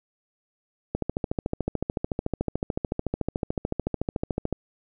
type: click train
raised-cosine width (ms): 2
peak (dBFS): -12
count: 50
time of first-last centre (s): 0.95-4.527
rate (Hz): 13.7
effects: none